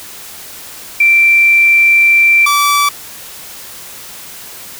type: tone pair in turn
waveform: sine / sawtooth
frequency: 2349 / 1157 Hz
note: D7 / D6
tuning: 0 / -26 cents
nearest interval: octave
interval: 1226 cents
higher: first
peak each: -5 dBFS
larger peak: neither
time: 1-2.46 / 2.46-2.89 s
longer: first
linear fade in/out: 5 ms
effects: white hiss -31 dBFS RMS until 4.79 s